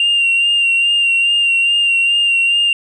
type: tone with vibrato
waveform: sine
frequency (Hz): 2778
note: F7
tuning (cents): -10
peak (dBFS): -9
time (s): 0-2.73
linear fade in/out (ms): 2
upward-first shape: sine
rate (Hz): 2.4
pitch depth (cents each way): 27
effects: tanh soft clip ceiling -8 dBFS